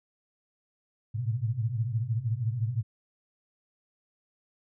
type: tone cluster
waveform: sine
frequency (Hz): 107.4 / 113.4 / 126.8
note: A2 / A#2 / B2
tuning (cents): -41 / -47 / +46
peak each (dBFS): -32 / -30 / -32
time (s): 1.14-2.83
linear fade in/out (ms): 20
effects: none